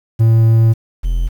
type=tone pair in turn; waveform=triangle; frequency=113 / 42.33 Hz; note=A2 / E1; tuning=+47 / +47 cents; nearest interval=octave + perfect fourth; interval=1700 cents; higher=first; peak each=-5 / -11 dBFS; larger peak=first; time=0.19-0.74 / 1.03-1.29 s; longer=first; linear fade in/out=20 ms; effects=7-bit